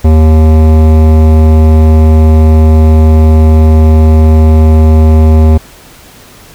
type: tone with hard clipping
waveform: sine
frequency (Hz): 78.6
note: D#2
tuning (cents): +18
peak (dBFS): -3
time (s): 0.04-5.58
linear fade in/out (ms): 10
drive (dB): 16
effects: pink hiss -35 dBFS RMS until 6.54 s